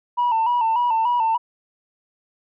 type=tone with vibrato; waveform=sine; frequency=932 Hz; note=A#5; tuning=1 cent flat; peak=-15 dBFS; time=0.17-1.38 s; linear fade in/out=20 ms; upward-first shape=square; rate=3.4 Hz; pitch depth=68 cents each way; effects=tanh soft clip ceiling -14 dBFS